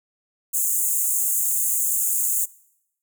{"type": "high-pass noise", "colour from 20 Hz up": "pink", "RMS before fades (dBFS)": -22, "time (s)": [0.53, 2.46], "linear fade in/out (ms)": 20, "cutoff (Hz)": 6700, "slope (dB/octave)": 96, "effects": ["noise-tail reverb RT60 0.8 s tail -22 dB re dry"]}